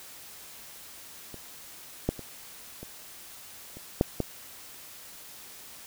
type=clicks; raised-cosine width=2 ms; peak=-28 / -11 / -26 / -27 / -30 / -7 / -13 dBFS; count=7; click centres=1.343 / 2.09 / 2.193 / 2.83 / 3.77 / 4.011 / 4.203 s; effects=white hiss -47 dBFS RMS until 5.86 s